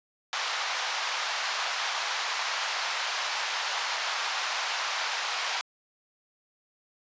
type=band-pass noise; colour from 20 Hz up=pink; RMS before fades=-31 dBFS; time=0.33-5.61 s; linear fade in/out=0 ms; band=790 to 5900 Hz; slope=24 dB/octave; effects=resampled to 16000 Hz